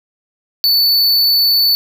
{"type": "tone", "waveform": "square", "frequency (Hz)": 4483, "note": "C#8", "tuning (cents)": 19, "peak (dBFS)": -10, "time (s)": [0.64, 1.75], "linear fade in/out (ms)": 0, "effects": []}